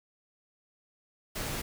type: noise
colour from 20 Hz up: pink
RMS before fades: -35 dBFS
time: 1.35-1.62 s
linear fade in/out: 10 ms
effects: none